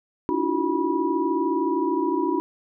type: tone cluster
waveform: sine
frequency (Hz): 286.6 / 321 / 340.5 / 374.5 / 975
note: D4 / E4 / F4 / F#4 / B5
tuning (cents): -42 / -46 / -44 / +21 / -23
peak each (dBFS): -27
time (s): 0.29-2.4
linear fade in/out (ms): 0
effects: none